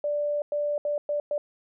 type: tone bursts at uneven times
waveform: sine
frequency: 587 Hz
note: D5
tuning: 1 cent flat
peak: -24 dBFS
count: 5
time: 0.04-0.42 / 0.52-0.78 / 0.85-0.98 / 1.09-1.2 / 1.31-1.38 s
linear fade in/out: 2 ms
effects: none